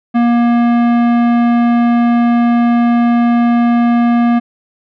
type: tone with tanh clipping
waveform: sine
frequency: 237.2 Hz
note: A#3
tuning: 30 cents sharp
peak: -10 dBFS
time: 0.14-4.4 s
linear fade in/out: 20 ms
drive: 16 dB
effects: none